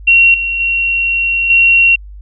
sine tone with level steps, 2739 Hz, F7, 34 cents flat, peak -4 / -14 / -11 / -5 dBFS, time 0.07-1.96 s, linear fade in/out 10 ms, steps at 0.34 / 0.6 / 1.5 s, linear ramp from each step 2 ms, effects added 50 Hz sine -29 dBFS peak until 2.21 s

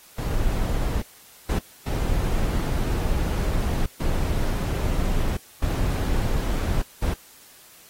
brown noise bursts at uneven times, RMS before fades -23 dBFS, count 6, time 0.18-1.02 / 1.49-1.59 / 1.86-3.86 / 4-5.37 / 5.62-6.82 / 7.02-7.14 s, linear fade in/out 5 ms, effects white hiss -50 dBFS RMS until 7.89 s + AAC 48 kbps

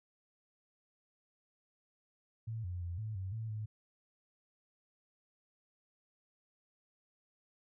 sine tone with pitch steps, 112.5 / 89.2 / 86.7 / 108.8 / 94.6 / 111.7 / 107.6 Hz, A2 / F2 / F2 / A2 / F#2 / A2 / A2, +39 / +37 / -12 / -19 / +39 / +27 / -38 cents, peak -37 dBFS, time 2.47-3.66 s, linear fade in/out 10 ms, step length 170 ms, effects none

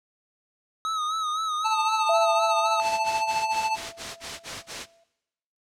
square tone with vibrato, 1267 Hz, D#6, 31 cents sharp, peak -26 dBFS, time 0.85-2.8 s, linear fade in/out 0 ms, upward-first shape sine, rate 3.9 Hz, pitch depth 61 cents each way
square tone with tremolo, 879 Hz, A5, 2 cents flat, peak -22 dBFS, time 1.64-3.77 s, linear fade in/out 20 ms, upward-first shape sine, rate 14 Hz, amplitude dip 55%
sine tone with exponential decay, 670 Hz, E5, 28 cents sharp, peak -19 dBFS, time 2.09-5.04 s, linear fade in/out 5 ms, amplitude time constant 640 ms
white noise bursts, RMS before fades -32 dBFS, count 9, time 2.8-4.864 s, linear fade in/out 50 ms, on 200 ms, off 33 ms
effects noise-tail reverb RT60 0.9 s tail -22 dB re dry + low-pass 6000 Hz 12 dB/octave

